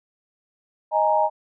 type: chord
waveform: sine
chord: D# suspended fourth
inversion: none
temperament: equal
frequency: 622.3 / 830.6 / 932.3 Hz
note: D#5 / G#5 / A#5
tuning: 0 / 0 / 0 cents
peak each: -21 dBFS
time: 0.91-1.3 s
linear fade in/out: 50 ms
effects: none